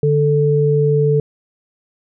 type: tone pair together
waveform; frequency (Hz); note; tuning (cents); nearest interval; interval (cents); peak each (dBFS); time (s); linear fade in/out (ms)
sine; 146.83 / 440; D3 / A4; 0 / 0; octave + perfect fifth; 1900; -14; 0.03-1.2; 2
effects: none